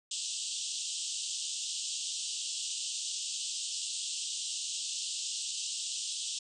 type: band-pass noise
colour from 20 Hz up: white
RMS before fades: -37 dBFS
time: 0.11-6.39 s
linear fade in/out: 5 ms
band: 2800 to 8500 Hz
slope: 96 dB/octave
effects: none